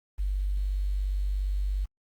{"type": "tone with quantisation", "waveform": "sine", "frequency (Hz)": 48.58, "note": "G1", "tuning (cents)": -15, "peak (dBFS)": -25, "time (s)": [0.18, 1.86], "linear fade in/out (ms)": 20, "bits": 9, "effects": ["Opus 24 kbps"]}